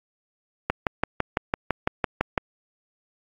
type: click train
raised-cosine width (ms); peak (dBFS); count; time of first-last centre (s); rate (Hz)
0.5; -6; 11; 0.7-2.378; 5.96
effects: AAC 64 kbps